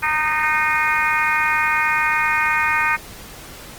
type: harmonic tone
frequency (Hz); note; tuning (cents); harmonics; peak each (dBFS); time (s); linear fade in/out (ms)
307.6; D#4; -20; 3 / 4 / 5 / 6 / 7 / 8; -23 / -23 / -23 / -23 / -23 / -23; 0.02-2.97; 20
effects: pink hiss -38 dBFS RMS until 3.78 s + Opus 24 kbps